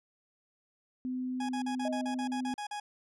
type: tone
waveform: sine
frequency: 254.3 Hz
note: C4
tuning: 49 cents flat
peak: -32 dBFS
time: 1.05-2.54 s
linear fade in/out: 0 ms
type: tone bursts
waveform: 40% pulse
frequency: 830.6 Hz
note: G#5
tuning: in tune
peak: -35 dBFS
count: 11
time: 1.4-2.8 s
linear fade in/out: 5 ms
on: 90 ms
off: 41 ms
type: tone with exponential decay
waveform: sine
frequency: 627 Hz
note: D#5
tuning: 13 cents sharp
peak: -31 dBFS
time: 1.85-2.5 s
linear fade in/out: 2 ms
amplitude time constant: 140 ms
effects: resampled to 24000 Hz

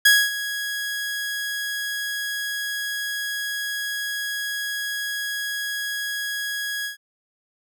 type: tone with ADSR envelope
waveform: sawtooth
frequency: 1661 Hz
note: G#6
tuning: in tune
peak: -7 dBFS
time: 0.05-6.97 s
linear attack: 8 ms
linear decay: 240 ms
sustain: -15 dB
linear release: 120 ms
effects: none

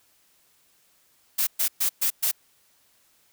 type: noise bursts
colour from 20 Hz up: blue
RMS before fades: -23 dBFS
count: 5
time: 1.38-2.315 s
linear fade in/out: 10 ms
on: 91 ms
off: 120 ms
effects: white hiss -63 dBFS RMS until 3.32 s

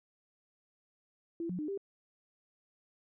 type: tone with pitch steps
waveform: sine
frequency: 335.3 / 180.4 / 302.5 / 395.6 Hz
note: E4 / F#3 / D#4 / G4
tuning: +30 / -44 / -49 / +16 cents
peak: -34 dBFS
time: 1.4-1.776 s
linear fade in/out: 2 ms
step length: 94 ms
effects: none

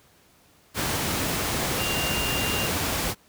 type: tone in noise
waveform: sine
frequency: 2794 Hz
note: F7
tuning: in tune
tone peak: -29 dBFS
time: 1.77-2.7 s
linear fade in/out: 50 ms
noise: pink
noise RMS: -26 dBFS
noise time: 0.74-3.15 s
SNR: -6 dB
effects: pink hiss -58 dBFS RMS until 3.28 s + high-pass 60 Hz 12 dB/octave

